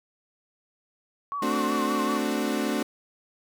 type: tone with vibrato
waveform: sine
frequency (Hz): 1100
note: C#6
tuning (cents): -14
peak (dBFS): -28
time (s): 1.32-2.18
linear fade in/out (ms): 0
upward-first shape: sine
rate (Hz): 5.3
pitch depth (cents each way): 74
type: chord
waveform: 35% pulse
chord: D dominant seventh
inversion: second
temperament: equal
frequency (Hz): 220 / 261.6 / 293.7 / 370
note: A3 / C4 / D4 / F#4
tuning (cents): 0 / 0 / 0 / 0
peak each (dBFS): -28 / -29 / -28 / -31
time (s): 1.42-2.83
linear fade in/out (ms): 5
effects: none